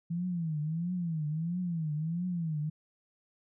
sine tone with vibrato, 164.81 Hz, E3, in tune, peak -30 dBFS, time 0.1-2.7 s, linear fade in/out 10 ms, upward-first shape triangle, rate 1.5 Hz, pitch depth 190 cents each way, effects none

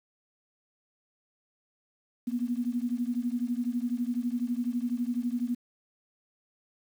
sine beating tone pair, 237.1 / 249.1 Hz, A#3 / B3, +30 / +15 cents, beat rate 12 Hz, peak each -30 / -31 dBFS, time 2.27-5.55 s, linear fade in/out 10 ms, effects 9-bit

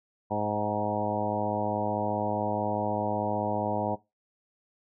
harmonic tone with a mistuned harmonic, 104.8 Hz, G#2, 16 cents sharp, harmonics 1 / 2 / 3 / 4 / 5 / 6 / 7 / 8 / 9, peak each -37 / -34 / -37 / -38 / -35 / -34 / -33 / -36 / -34 dBFS, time 0.3-3.96 s, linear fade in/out 20 ms, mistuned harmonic 7, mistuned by +21 cents, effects noise-tail reverb RT60 0.2 s tail -18 dB re dry

